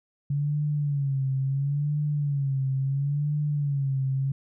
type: tone with vibrato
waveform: sine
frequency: 141 Hz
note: C#3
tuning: 30 cents sharp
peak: -23 dBFS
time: 0.3-4.32 s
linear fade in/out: 5 ms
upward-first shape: sine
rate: 0.73 Hz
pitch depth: 93 cents each way
effects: none

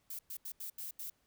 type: noise bursts at uneven times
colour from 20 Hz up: violet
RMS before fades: -43 dBFS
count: 6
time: 0.1-0.19 / 0.3-0.37 / 0.45-0.52 / 0.6-0.7 / 0.78-0.91 / 0.99-1.1 s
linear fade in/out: 5 ms
effects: pink hiss -75 dBFS RMS until 1.26 s

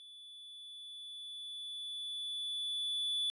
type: tone with level ramp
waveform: triangle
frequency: 3460 Hz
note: A7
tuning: 30 cents flat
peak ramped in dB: -50 to -30 dBFS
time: 0-3.3 s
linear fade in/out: 0 ms
effects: resampled to 32000 Hz

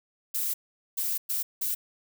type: noise bursts at uneven times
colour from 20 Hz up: violet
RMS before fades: -29 dBFS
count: 4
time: 0.34-0.54 / 0.97-1.18 / 1.29-1.43 / 1.61-1.75 s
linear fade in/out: 10 ms
effects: none

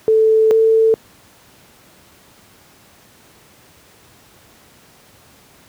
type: tone pair in turn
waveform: sine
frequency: 440 / 445.4 Hz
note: A4 / A4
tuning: 0 / +21 cents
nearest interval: unison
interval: 21 cents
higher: second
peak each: -9 dBFS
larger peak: neither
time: 0.08-0.51 / 0.51-0.94 s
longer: neither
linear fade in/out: 0 ms
effects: pink hiss -48 dBFS RMS until 5.68 s + high-pass 80 Hz 12 dB/octave

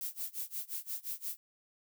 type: noise with tremolo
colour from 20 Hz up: violet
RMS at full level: -37 dBFS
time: 0.01-1.37 s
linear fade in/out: 0 ms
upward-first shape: sine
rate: 5.7 Hz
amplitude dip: 95%
effects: none

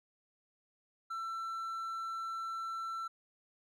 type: tone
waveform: triangle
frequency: 1340 Hz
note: E6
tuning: 28 cents sharp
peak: -35 dBFS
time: 1.1-3.08 s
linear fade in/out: 10 ms
effects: none

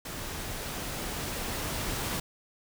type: noise with level ramp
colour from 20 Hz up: pink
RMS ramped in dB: -38 to -32 dBFS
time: 0.05-2.2 s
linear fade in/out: 5 ms
effects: none

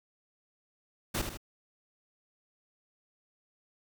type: noise with echo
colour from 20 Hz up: pink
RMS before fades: -31 dBFS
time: 1.14-1.22 s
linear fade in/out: 10 ms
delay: 77 ms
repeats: 2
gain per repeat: -6 dB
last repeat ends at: 1.374 s
effects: none

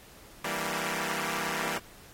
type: chord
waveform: 5% pulse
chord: E half-diminished seventh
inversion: none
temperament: equal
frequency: 164.81 / 196 / 233.1 / 293.7 Hz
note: E3 / G3 / Bb3 / D4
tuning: 0 / 0 / 0 / 0 cents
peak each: -24 / -24 / -24 / -30 dBFS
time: 0.44-1.78 s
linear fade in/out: 5 ms
effects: pink hiss -53 dBFS RMS until 2.13 s + AAC 48 kbps

